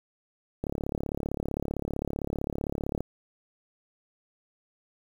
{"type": "click train", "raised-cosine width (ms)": 2, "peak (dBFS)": -17, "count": 85, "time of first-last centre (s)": [0.64, 3.006], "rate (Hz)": 35.5, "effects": ["8-bit"]}